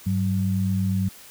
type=tone pair together; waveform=sine; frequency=99.7 / 188.21 Hz; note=G2 / F#3; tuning=+30 / +30 cents; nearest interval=major seventh; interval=1100 cents; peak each=-23 dBFS; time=0.06-1.09 s; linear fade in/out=10 ms; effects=white hiss -46 dBFS RMS until 1.3 s